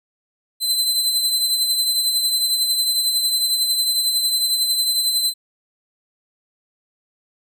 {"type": "tone with tremolo", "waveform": "sawtooth", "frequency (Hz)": 4056, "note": "B7", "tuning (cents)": 45, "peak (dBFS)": -12, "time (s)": [0.6, 5.34], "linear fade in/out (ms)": 50, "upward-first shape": "triangle", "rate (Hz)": 11, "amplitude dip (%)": 50, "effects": []}